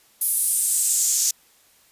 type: noise with high-pass filter sweep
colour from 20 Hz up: pink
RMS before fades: -21 dBFS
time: 0.21-1.31 s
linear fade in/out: 5 ms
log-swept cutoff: 11000 to 6300 Hz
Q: 3.3
effects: white hiss -57 dBFS RMS until 1.91 s + resampled to 32000 Hz